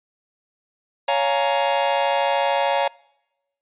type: chord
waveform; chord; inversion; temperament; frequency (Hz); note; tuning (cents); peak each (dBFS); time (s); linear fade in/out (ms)
45% pulse; Bb minor seventh; first; just; 559.4 / 699.2 / 839.1 / 932.3; Db5 / F5 / Ab5 / Bb5; +16 / +2 / +18 / 0; -22 / -25 / -25 / -23; 1.08-2.88; 5
effects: noise-tail reverb RT60 0.9 s tail -25 dB re dry + resampled to 8000 Hz